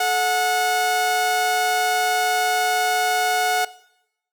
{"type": "tone pair together", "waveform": "sawtooth", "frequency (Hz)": [432.8, 730], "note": ["A4", "F#5"], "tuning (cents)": [-29, -24], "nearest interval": "major sixth", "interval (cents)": 905, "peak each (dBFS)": [-25, -15], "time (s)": [0, 3.65], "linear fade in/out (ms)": 5, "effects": ["noise-tail reverb RT60 0.8 s tail -18 dB re dry"]}